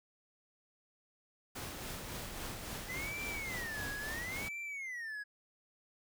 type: noise with tremolo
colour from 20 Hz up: pink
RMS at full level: -42 dBFS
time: 1.55-4.49 s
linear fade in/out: 10 ms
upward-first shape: sine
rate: 3.6 Hz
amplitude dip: 35%
type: tone with vibrato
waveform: triangle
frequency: 1975.5 Hz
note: B6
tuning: in tune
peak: -38 dBFS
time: 2.88-5.24 s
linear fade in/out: 20 ms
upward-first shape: sine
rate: 0.73 Hz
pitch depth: 300 cents each way
effects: none